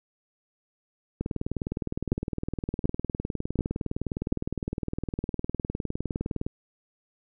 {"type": "two click trains", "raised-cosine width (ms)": 3, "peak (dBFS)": [-16, -11], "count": [104, 4], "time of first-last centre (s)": [[1.21, 6.465], [2.12, 4.326]], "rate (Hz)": [19.6, 1.36], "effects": []}